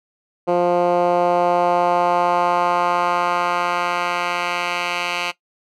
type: tone with band-pass filter sweep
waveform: 10% pulse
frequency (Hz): 175.7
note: F3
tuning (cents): +11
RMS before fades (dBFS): -19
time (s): 0.47-5.32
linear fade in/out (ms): 20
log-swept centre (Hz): 470 to 2600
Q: 1.4
effects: noise-tail reverb RT60 0.1 s tail -17 dB re dry